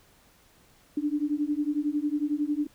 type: beating tone pair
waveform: sine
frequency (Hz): 290 / 301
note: D4 / D4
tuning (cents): -22 / +43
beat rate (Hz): 11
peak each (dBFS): -28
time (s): 0.97-2.67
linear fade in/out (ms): 5
effects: pink hiss -60 dBFS RMS until 2.74 s